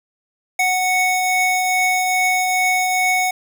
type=tone pair together; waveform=square; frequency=739.8 / 2217 Hz; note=F#5 / C#7; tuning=0 / 0 cents; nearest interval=octave + perfect fifth; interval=1900 cents; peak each=-19 dBFS; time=0.59-3.31 s; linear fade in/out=5 ms; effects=none